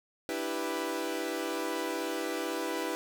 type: chord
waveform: sawtooth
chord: E minor seventh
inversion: third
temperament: equal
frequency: 293.7 / 329.6 / 392 / 493.9 Hz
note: D4 / E4 / G4 / B4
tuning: 0 / 0 / 0 / 0 cents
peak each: -36 / -32 / -34 / -33 dBFS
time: 0.29-2.95 s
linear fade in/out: 0 ms
effects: none